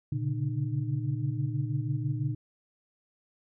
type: tone cluster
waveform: sine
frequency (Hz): 117.8 / 137.4 / 143.5 / 304.3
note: A#2 / C#3 / D3 / D#4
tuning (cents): +19 / -15 / -40 / -38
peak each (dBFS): -31 / -33 / -33 / -39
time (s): 0.12-2.35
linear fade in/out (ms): 5
effects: none